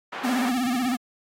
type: band-pass noise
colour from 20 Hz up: pink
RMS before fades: -34 dBFS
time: 0.12-0.5 s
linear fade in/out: 10 ms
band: 620 to 1900 Hz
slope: 12 dB/octave
type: tone with vibrato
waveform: square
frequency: 250 Hz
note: B3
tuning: 21 cents sharp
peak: -23 dBFS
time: 0.23-0.97 s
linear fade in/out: 20 ms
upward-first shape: sine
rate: 16 Hz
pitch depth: 100 cents each way
effects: AAC 48 kbps